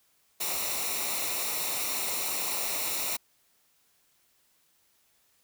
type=noise with comb filter; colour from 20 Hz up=white; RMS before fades=-31 dBFS; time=0.4-3.17 s; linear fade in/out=10 ms; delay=0.62 ms; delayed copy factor=-0.65; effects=white hiss -68 dBFS RMS until 5.43 s